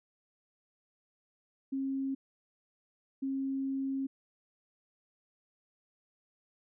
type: tone bursts at uneven times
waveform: sine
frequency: 270 Hz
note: C#4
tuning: 45 cents flat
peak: -31 dBFS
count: 2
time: 1.72-2.15 / 3.22-4.07 s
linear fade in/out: 10 ms
effects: none